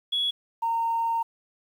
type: tone pair in turn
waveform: sine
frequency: 3365 / 918.5 Hz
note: G#7 / A#5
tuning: +22 / -26 cents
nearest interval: octave + minor seventh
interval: 2248 cents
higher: first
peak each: -22 dBFS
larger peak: neither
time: 0.12-0.31 / 0.62-1.23 s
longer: second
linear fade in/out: 10 ms
effects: tanh soft clip ceiling -18 dBFS + 9-bit